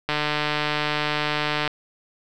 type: click train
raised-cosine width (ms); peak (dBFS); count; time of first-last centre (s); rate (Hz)
0.3; -7; 239; 0.09-1.677; 150
effects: none